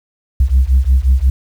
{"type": "beating tone pair", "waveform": "sine", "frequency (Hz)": [62.6, 68.2], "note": ["B1", "C#2"], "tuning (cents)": [24, -28], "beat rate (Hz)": 5.6, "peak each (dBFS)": -10, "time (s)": [0.4, 1.3], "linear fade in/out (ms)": 5, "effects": ["tanh soft clip ceiling -4 dBFS", "7-bit"]}